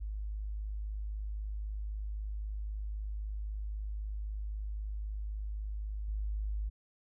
sine tone with level steps, 51.91 Hz, G#1, in tune, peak -35 / -32 dBFS, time 0-6.7 s, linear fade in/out 20 ms, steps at 6.08 s, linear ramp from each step 5 ms, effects none

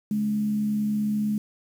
sine tone with frequency modulation, 211 Hz, G#3, 28 cents sharp, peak -22 dBFS, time 0.11-1.38 s, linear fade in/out 2 ms, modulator 70.9 Hz, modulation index 0.25, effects 8-bit

